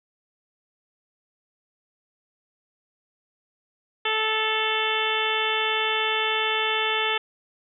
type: harmonic tone with a mistuned harmonic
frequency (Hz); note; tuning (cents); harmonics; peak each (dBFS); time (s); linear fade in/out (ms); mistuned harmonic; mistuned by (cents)
437.2; A4; -11; 1 / 2 / 3 / 4 / 5 / 6 / 7 / 8; -30 / -30 / -30 / -30 / -30 / -30 / -30 / -30; 4.05-7.18; 5; 6; +36
effects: none